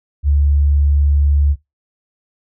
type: tone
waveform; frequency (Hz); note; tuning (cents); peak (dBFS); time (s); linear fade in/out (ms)
sine; 71.9; D2; -36; -10; 0.23-1.56; 50
effects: noise-tail reverb RT60 0.2 s tail -21 dB re dry